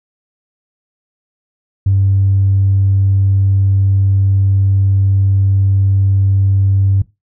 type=tone with tanh clipping; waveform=triangle; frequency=97.6 Hz; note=G2; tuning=7 cents flat; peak=-9 dBFS; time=1.86-7.02 s; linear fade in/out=5 ms; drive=5 dB; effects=noise-tail reverb RT60 0.2 s tail -17 dB re dry